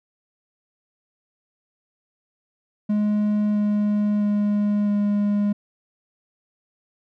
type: tone with pitch steps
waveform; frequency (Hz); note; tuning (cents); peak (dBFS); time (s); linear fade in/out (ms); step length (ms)
triangle; 209.3 / 208 / 206.7 / 205.3; G#3 / G#3 / G#3 / G#3; +14 / +3 / -8 / -20; -16; 2.89-5.53; 10; 660
effects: none